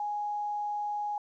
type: tone with quantisation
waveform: sine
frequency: 830.6 Hz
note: G#5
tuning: in tune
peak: -30 dBFS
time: 0-1.18 s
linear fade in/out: 2 ms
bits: 10
effects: resampled to 16000 Hz